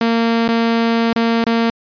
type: tone with dropouts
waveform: sawtooth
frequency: 230 Hz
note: A#3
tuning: 23 cents flat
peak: -9 dBFS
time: 0.01-1.7 s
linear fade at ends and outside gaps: 2 ms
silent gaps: 0.479-0.486 / 1.13-1.16 / 1.441-1.466 s
effects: resampled to 11025 Hz